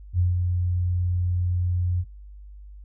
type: tone with ADSR envelope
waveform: sine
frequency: 89.2 Hz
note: F2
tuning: 37 cents sharp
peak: -17 dBFS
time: 0.13-2.05 s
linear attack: 60 ms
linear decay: 160 ms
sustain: -4 dB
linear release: 52 ms
effects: noise-tail reverb RT60 0.2 s tail -20 dB re dry + added 50 Hz sine -40 dBFS peak until 2.84 s